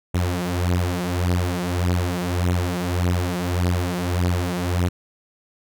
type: beating tone pair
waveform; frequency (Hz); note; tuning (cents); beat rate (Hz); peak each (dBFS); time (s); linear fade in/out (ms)
sawtooth; 88 / 89.7; F2 / F2; +14 / +47; 1.7; -19; 0.14-4.89; 10
effects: none